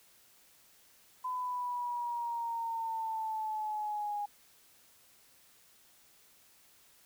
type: exponential sweep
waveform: sine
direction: down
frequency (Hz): 1012 to 821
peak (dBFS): -33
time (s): 1.24-4.26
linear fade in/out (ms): 10
effects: white hiss -63 dBFS RMS until 7.05 s

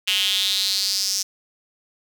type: tone with high-pass filter sweep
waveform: square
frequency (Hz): 98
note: G2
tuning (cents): 0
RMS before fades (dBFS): -22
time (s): 0.07-1.23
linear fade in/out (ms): 10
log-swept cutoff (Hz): 2900 to 5700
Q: 5.4
effects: none

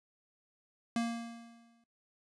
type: tone with exponential decay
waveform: square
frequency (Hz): 232.6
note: A#3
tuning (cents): -4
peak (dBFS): -29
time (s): 0.96-1.84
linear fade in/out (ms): 2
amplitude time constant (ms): 190
effects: noise-tail reverb RT60 0.1 s tail -18 dB re dry + resampled to 22050 Hz

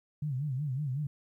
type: tone with vibrato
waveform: sine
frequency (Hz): 138.59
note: C#3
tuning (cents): 0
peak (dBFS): -30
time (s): 0.22-1.07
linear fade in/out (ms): 5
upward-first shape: sine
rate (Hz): 5.4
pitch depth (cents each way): 170
effects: 12-bit

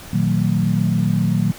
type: tone cluster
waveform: sine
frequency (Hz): 118 / 155.8 / 183.5 / 224.4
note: A#2 / D#3 / F#3 / A3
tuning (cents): +22 / +3 / -14 / +34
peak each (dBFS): -21 / -20 / -19 / -23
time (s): 0.13-1.52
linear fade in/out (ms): 5
effects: pink hiss -38 dBFS RMS until 1.58 s

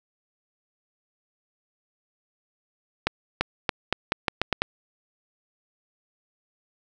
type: accelerating click train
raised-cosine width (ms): 0.3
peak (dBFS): -5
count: 9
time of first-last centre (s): 3.07-4.62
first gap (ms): 340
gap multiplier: 0.83
effects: none

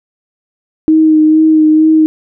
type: tone with vibrato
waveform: sine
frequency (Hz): 312.6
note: D#4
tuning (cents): +8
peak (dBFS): -4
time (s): 0.88-2.06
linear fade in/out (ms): 0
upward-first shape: sine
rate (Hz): 2.2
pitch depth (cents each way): 20
effects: none

